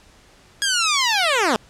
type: linear sweep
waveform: 10% pulse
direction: down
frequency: 1661.2 to 199.1 Hz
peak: -8 dBFS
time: 0.62-1.56 s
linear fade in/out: 0 ms
effects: pink hiss -51 dBFS RMS until 1.69 s + low-pass 8000 Hz 12 dB/octave